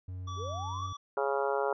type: tone with pitch glide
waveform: triangle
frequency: 91.8 to 94 Hz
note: F#2 to F#2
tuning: -13 to +28 cents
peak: -35 dBFS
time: 0.08-0.93 s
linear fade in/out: 5 ms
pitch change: +41 cents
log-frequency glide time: 0.62-0.77 s
type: tone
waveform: square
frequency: 1150 Hz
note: D6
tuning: 37 cents flat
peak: -40 dBFS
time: 0.27-0.97 s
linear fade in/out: 10 ms
type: linear sweep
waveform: sine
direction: up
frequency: 366.9 to 1244.5 Hz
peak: -38 dBFS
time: 0.36-0.9 s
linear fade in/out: 50 ms
type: harmonic tone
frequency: 138.59 Hz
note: C#3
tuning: in tune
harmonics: 3 / 4 / 5 / 6 / 7 / 8 / 9 / 10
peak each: -32 / -33 / -37 / -36 / -37 / -42 / -42 / -39 dBFS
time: 1.17-1.73 s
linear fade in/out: 2 ms
effects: resampled to 16000 Hz